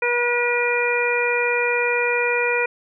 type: harmonic tone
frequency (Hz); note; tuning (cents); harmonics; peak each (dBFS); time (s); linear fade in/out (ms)
482.4; B4; -41; 1 / 2 / 3 / 4 / 5; -22 / -27 / -26 / -27 / -22; 0.02-2.66; 5
effects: none